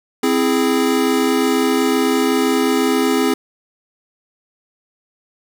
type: chord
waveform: square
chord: C augmented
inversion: none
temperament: equal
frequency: 261.6 / 329.6 / 415.3 Hz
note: C4 / E4 / G#4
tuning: 0 / 0 / 0 cents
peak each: -18 / -21 / -19 dBFS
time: 0.23-3.34 s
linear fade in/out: 5 ms
effects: 7-bit